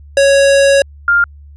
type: tone pair in turn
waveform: square / sine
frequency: 554.4 / 1401 Hz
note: C#5 / F6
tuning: 0 / +5 cents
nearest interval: octave + major third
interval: 1605 cents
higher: second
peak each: -7 dBFS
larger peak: neither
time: 0.17-0.82 / 1.08-1.24 s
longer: first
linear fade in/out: 2 ms
effects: added 72 Hz sine -34 dBFS peak until 1.56 s + resampled to 24000 Hz

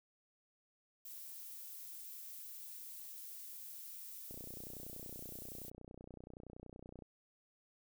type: noise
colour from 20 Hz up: violet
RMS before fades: -50 dBFS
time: 1.05-5.7 s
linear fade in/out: 5 ms
type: click train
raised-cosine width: 2 ms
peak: -38 dBFS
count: 84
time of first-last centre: 4.31-7.022 s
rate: 30.6 Hz
effects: none

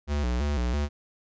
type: tone with vibrato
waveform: square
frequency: 66.5 Hz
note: C2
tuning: 29 cents sharp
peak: -25 dBFS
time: 0.07-0.89 s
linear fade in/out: 50 ms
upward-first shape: square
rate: 3 Hz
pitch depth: 160 cents each way
effects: resampled to 16000 Hz

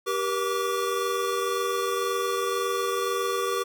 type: tone cluster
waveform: square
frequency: 391.3 / 478.7 / 1152 Hz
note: G4 / A#4 / D6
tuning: -3 / +46 / -34 cents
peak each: -30 dBFS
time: 0.06-3.64 s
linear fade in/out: 20 ms
effects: none

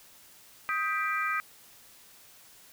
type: harmonic tone with a mistuned harmonic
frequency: 394.8 Hz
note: G4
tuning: 12 cents sharp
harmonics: 3 / 4 / 5 / 6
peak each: -30 / -34 / -34 / -35 dBFS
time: 0.69-1.4 s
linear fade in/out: 0 ms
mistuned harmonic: 3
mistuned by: +100 cents
effects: white hiss -55 dBFS RMS until 2.72 s

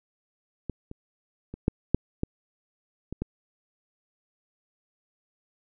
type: clicks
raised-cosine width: 3 ms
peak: -18 / -26 / -24 / -8 / -6 / -13 / -21 / -16 dBFS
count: 8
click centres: 0.697 / 0.914 / 1.54 / 1.681 / 1.946 / 2.234 / 3.126 / 3.22 s
effects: none

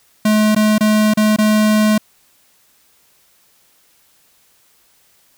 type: tone with dropouts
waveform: square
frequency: 213.9 Hz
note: A3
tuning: 49 cents flat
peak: -11 dBFS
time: 0.25-1.98 s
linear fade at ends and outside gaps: 5 ms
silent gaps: 0.549-0.562 / 0.782-0.807 / 1.138-1.172 / 1.363-1.385 s
effects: white hiss -55 dBFS RMS until 5.37 s

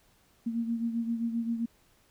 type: beating tone pair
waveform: sine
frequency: 230.3 / 237.9 Hz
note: A#3 / A#3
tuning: -21 / +35 cents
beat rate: 7.6 Hz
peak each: -29 / -36 dBFS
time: 0.46-1.66 s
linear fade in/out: 10 ms
effects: pink hiss -65 dBFS RMS until 2.1 s

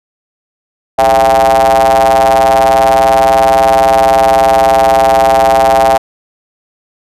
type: ring-modulated tone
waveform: square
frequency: 61.74 Hz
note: B1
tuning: in tune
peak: -3 dBFS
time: 0.98-5.98 s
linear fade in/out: 10 ms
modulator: 731 Hz
effects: resampled to 32000 Hz

